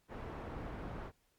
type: low-pass noise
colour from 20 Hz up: pink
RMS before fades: -44 dBFS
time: 0.08-1.12 s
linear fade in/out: 50 ms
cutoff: 1300 Hz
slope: 12 dB/octave
effects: pink hiss -75 dBFS RMS until 1.38 s + MP3 96 kbps